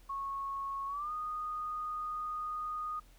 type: tone with pitch glide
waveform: sine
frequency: 1100 to 1234.7 Hz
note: C#6 to D#6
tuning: -14 to -14 cents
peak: -35 dBFS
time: 0.09-3 s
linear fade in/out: 10 ms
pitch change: +200 cents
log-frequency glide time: 0.87-1.12 s
effects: added 41 Hz sine -57 dBFS peak until 3.18 s + pink hiss -65 dBFS RMS until 3.18 s